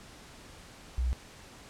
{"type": "tone", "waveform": "sine", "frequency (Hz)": 62.4, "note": "B1", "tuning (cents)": 19, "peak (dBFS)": -26, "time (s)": [0.98, 1.13], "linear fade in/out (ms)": 0, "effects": ["pink hiss -51 dBFS RMS until 1.69 s", "low-pass 9000 Hz 12 dB/octave"]}